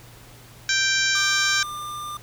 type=harmonic tone; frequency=784 Hz; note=G5; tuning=in tune; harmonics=2 / 3 / 4 / 5 / 6 / 7 / 8 / 9; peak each=-22 / -28 / -31 / -27 / -33 / -27 / -30 / -31 dBFS; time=0.69-1.63 s; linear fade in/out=2 ms
type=tone; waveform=square; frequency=1196 Hz; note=D6; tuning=31 cents sharp; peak=-31 dBFS; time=1.15-2.17 s; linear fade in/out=2 ms
effects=added 118 Hz sine -48 dBFS peak until 2.22 s + pink hiss -48 dBFS RMS until 2.22 s